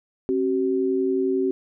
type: tone pair together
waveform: sine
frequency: 268.3 / 379.4 Hz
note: C4 / F#4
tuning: +44 / +43 cents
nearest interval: tritone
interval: 599 cents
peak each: -24 / -21 dBFS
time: 0.29-1.51 s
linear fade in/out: 0 ms
effects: none